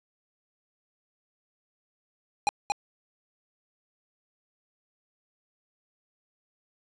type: tone with echo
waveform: square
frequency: 820 Hz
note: G#5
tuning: 22 cents flat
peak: -22 dBFS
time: 2.47-2.49 s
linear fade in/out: 0 ms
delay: 230 ms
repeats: 1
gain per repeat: -2 dB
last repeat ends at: 2.72 s
effects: resampled to 22050 Hz + 8-bit